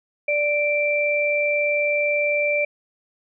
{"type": "tone pair together", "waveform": "sine", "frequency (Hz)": [587.2, 2349], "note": ["D5", "D7"], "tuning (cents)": [0, 0], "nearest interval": "2 octaves", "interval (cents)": 2400, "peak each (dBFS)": -21, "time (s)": [0.28, 2.65], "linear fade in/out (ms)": 5, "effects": []}